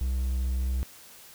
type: tone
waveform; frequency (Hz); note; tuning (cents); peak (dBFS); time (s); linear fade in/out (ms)
triangle; 63.8; C2; -43; -23; 0.01-0.83; 0
effects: white hiss -50 dBFS RMS until 1.34 s